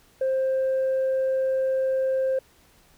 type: tone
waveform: sine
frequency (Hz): 527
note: C5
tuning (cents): +12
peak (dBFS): -19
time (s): 0.21-2.39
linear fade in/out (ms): 5
effects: tanh soft clip ceiling -19 dBFS + pink hiss -58 dBFS RMS until 2.97 s

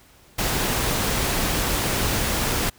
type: noise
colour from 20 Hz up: pink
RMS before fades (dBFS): -23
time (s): 0.38-2.7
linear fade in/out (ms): 10
effects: pink hiss -53 dBFS RMS until 2.78 s

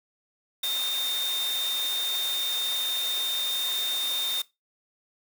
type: tone in noise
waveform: sine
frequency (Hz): 3646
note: A#7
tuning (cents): -39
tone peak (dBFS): -26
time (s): 0.63-4.42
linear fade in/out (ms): 5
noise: white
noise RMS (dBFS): -34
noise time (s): 0.63-4.42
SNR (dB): +5
effects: noise-tail reverb RT60 0.2 s tail -18 dB re dry + high-pass 400 Hz 12 dB/octave

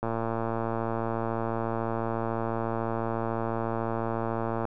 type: click train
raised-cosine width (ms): 1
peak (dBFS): -16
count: 528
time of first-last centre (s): 0.03-4.653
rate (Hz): 114
effects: none

